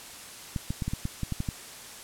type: clicks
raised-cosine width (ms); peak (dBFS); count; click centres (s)
5; -17; 10; 0.562 / 0.705 / 0.822 / 0.88 / 0.935 / 1.054 / 1.233 / 1.323 / 1.404 / 1.488
effects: white hiss -44 dBFS RMS until 2.03 s + low-pass 11000 Hz 12 dB/octave